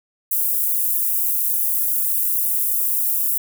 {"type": "high-pass noise", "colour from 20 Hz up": "pink", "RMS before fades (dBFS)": -20, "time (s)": [0.31, 3.38], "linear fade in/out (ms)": 5, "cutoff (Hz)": 12000, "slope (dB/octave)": 24, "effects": []}